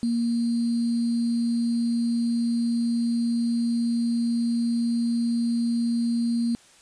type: tone with sample-and-hold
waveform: sine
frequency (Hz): 234.5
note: A#3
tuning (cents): +11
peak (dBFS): -21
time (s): 0.03-6.55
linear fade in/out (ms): 0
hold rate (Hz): 4410
effects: white hiss -54 dBFS RMS until 6.81 s + resampled to 22050 Hz